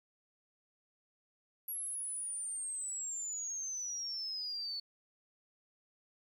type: exponential sweep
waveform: sine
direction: down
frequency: 11440 to 4430 Hz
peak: -37 dBFS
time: 1.68-4.8 s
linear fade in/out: 5 ms
effects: 11-bit